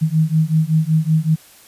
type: beating tone pair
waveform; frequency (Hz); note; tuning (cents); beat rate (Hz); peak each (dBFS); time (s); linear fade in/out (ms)
sine; 155.56 / 160.86; D#3 / E3; 0 / -42; 5.3; -16 / -16; 0.01-1.36; 20
effects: white hiss -46 dBFS RMS until 1.67 s + resampled to 32000 Hz